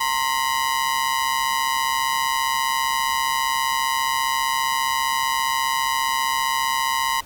sawtooth ring-modulated tone, 987.8 Hz, B5, in tune, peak -13 dBFS, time 0-7.21 s, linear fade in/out 10 ms, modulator 67.5 Hz, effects pink hiss -46 dBFS RMS until 7.25 s

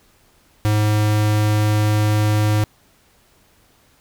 square tone, 106 Hz, G#2, 36 cents sharp, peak -15 dBFS, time 0.65-2.64 s, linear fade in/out 0 ms, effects pink hiss -56 dBFS RMS until 4 s

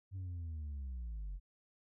sine linear sweep, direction down, 97.3 to 43.82 Hz, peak -37 dBFS, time 0.11-1.4 s, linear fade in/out 50 ms, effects tanh soft clip ceiling -39 dBFS

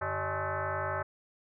sine tone with frequency modulation, 332.7 Hz, E4, 16 cents sharp, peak -30 dBFS, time 0.01-1.03 s, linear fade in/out 10 ms, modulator 239 Hz, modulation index 5.6, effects none

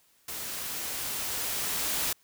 white noise with level ramp, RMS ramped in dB -37 to -29 dBFS, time 0.28-2.13 s, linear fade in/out 5 ms, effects white hiss -65 dBFS RMS until 2.23 s

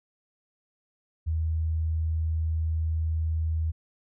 sine tone, 80.1 Hz, E2, 49 cents flat, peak -24 dBFS, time 1.26-3.72 s, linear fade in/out 20 ms, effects none

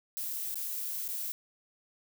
violet noise with dropouts, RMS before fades -36 dBFS, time 0.17-1.32 s, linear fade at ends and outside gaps 0 ms, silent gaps 0.543-0.556 / 1.079-1.087 s, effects none

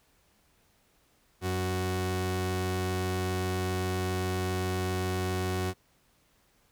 sawtooth tone pair together, 92.5 / 185 Hz, F#2 / F#3, 0 / 0 cents, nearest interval octave, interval 1200 cents, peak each -26 dBFS, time 1.41-5.74 s, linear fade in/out 50 ms, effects pink hiss -67 dBFS RMS until 6.71 s

